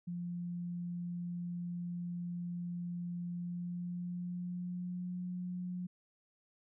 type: tone with pitch glide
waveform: sine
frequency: 174.61 to 179.73 Hz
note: F3 to F3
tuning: 0 to +50 cents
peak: -37 dBFS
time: 0.07-5.87 s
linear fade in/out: 10 ms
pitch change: +50 cents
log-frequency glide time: 3.33-5.18 s
effects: none